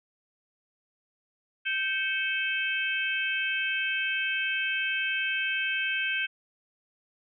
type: harmonic tone with a mistuned harmonic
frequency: 520 Hz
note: C5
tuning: 11 cents flat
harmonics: 3 / 4 / 5 / 6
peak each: -30 / -35 / -30 / -35 dBFS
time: 1.65-6.27 s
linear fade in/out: 20 ms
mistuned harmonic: 4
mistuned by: +120 cents
effects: none